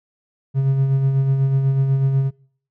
triangle tone with tremolo, 135.4 Hz, C#3, 40 cents flat, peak -10 dBFS, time 0.54-2.31 s, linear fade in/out 50 ms, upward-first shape sine, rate 8.1 Hz, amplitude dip 45%, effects noise-tail reverb RT60 0.6 s tail -26 dB re dry + tanh soft clip ceiling -6 dBFS

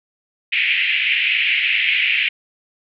pink band-pass noise, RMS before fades -18 dBFS, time 0.52-2.29 s, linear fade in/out 10 ms, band 2100 to 2900 Hz, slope 48 dB/octave, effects none

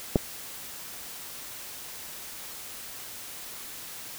clicks, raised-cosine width 2 ms, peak -6 / -18 dBFS, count 2, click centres 0.158 / 0.163 s, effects white hiss -41 dBFS RMS until 4.18 s

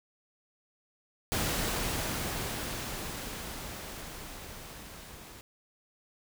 pink noise with level ramp, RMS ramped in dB -30 to -49 dBFS, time 1.32-5.41 s, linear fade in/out 0 ms, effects none

